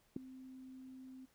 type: tone with ADSR envelope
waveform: sine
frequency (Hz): 260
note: C4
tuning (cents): -11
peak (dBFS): -30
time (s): 0.16-1.26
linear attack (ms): 5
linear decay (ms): 3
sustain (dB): -20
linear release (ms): 16
effects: pink hiss -73 dBFS RMS until 1.34 s